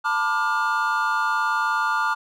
triangle chord, B half-diminished seventh, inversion third, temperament just, 889 / 987.8 / 1185.3 / 1422.4 Hz, A5 / B5 / D6 / F6, +18 / 0 / +16 / +31 cents, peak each -24 / -28 / -23 / -22 dBFS, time 0.04-2.15 s, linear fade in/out 20 ms, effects none

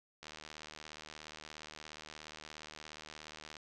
click train, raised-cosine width 0.2 ms, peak -30 dBFS, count 258, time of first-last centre 0.23-3.568 s, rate 77 Hz, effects resampled to 24000 Hz

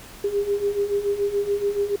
sine beating tone pair, 400 / 407 Hz, G4 / G#4, +35 / -35 cents, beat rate 7 Hz, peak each -26 / -22 dBFS, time 0.24-1.96 s, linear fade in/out 5 ms, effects pink hiss -43 dBFS RMS until 2 s

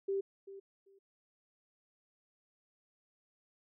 sine tone with echo, 392 Hz, G4, in tune, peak -31 dBFS, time 0.08-0.21 s, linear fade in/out 10 ms, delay 390 ms, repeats 2, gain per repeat -15 dB, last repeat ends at 0.99 s, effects none

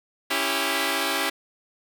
5% pulse chord, C# diminished, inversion none, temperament equal with one note detuned, 277.2 / 329.6 / 395.9 Hz, C#4 / E4 / G4, 0 / 0 / +17 cents, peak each -16 dBFS, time 0.3-1.3 s, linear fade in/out 10 ms, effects none

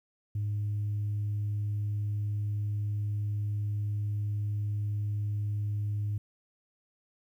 sine tone, 103.83 Hz, G#2, in tune, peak -27 dBFS, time 0.35-6.18 s, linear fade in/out 5 ms, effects tanh soft clip ceiling -26 dBFS + 11-bit

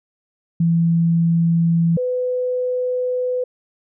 sine tone pair in turn, 167.3 / 501.3 Hz, E3 / B4, +26 / +26 cents, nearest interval octave + perfect fifth, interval 1900 cents, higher second, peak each -13 / -18 dBFS, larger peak first, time 0.6-1.97 / 1.97-3.44 s, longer second, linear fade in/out 5 ms, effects none

